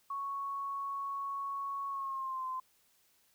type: tone with pitch glide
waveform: sine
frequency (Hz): 1108.7 to 1034.5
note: C#6 to C6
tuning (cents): 0 to -20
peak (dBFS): -35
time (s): 0.1-2.6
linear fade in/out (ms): 5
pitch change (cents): -120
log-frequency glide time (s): 1.89-2.46
effects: white hiss -70 dBFS RMS until 3.34 s